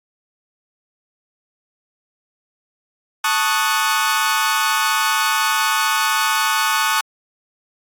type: chord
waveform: sawtooth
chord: D# half-diminished seventh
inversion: second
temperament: equal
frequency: 880 / 1108.7 / 1244.5 / 1480 Hz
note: A5 / C#6 / D#6 / F#6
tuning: 0 / 0 / 0 / 0 cents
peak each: -18 dBFS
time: 3.24-7.01 s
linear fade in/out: 5 ms
effects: AAC 64 kbps